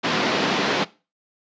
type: band-pass noise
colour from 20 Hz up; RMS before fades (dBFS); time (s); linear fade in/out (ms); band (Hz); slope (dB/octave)
pink; -22; 0.03-0.85; 20; 170 to 4700; 24
effects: noise-tail reverb RT60 0.3 s tail -19 dB re dry + resampled to 16000 Hz